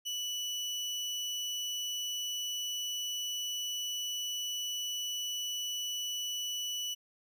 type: tone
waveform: 30% pulse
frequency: 2960 Hz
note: F#7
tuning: in tune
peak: -31 dBFS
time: 0.05-6.95 s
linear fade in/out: 20 ms
effects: resampled to 32000 Hz